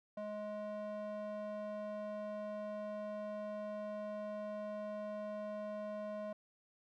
square tone with band-pass filter, 210 Hz, G#3, 19 cents sharp, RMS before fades -43 dBFS, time 0.17-6.33 s, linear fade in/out 5 ms, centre 640 Hz, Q 2.1, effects none

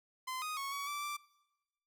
sawtooth tone with pitch steps, 1031 / 1244 / 1103 / 1127 / 1164 / 1173 Hz, C6 / D#6 / C#6 / C#6 / D6 / D6, -26 / -1 / -9 / +28 / -16 / -2 cents, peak -34 dBFS, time 0.27-1.17 s, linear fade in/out 10 ms, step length 150 ms, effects noise-tail reverb RT60 1.0 s tail -22 dB re dry

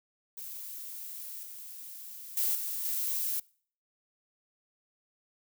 violet noise with level steps, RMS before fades -42 / -45 / -29 / -35 / -32 dBFS, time 0.37-3.4 s, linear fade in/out 5 ms, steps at 1.43 / 2.37 / 2.55 / 2.85 s, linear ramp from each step 2 ms, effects noise-tail reverb RT60 0.5 s tail -24 dB re dry

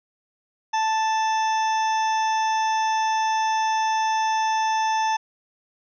harmonic tone with a mistuned harmonic, 880 Hz, A5, in tune, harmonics 1 / 2 / 3 / 4 / 6 / 7, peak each -20 / -31 / -35 / -37 / -38 / -37 dBFS, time 0.73-5.17 s, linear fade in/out 10 ms, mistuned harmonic 6, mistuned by +20 cents, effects none

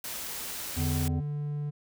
white noise, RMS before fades -37 dBFS, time 0.04-1.08 s, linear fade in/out 2 ms
harmonic tone, 84 Hz, E2, 33 cents sharp, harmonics 1 / 3 / 5 / 7 / 9, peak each -29 / -33 / -46 / -51 / -46 dBFS, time 0.76-1.21 s, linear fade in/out 20 ms
triangle tone, 146.83 Hz, D3, in tune, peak -28 dBFS, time 0.78-1.71 s, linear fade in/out 20 ms
effects none

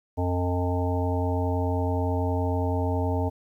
harmonic tone, 89.4 Hz, F2, 41 cents sharp, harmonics 1 / 3 / 5 / 7 / 9 / 10, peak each -25 / -30 / -32 / -33 / -35 / -35 dBFS, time 0.17-3.3 s, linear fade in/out 20 ms, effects 10-bit

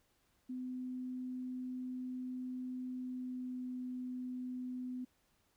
sine tone with pitch glide, 253.7 to 251.9 Hz, B3 to B3, +47 to +34 cents, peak -39 dBFS, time 0.49-5.05 s, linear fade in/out 10 ms, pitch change -13 cents, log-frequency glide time 2.9-3.75 s, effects pink hiss -75 dBFS RMS until 5.56 s

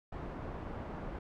pink low-pass noise, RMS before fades -42 dBFS, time 0.12-1.19 s, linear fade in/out 5 ms, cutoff 1100 Hz, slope 12 dB/octave, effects none

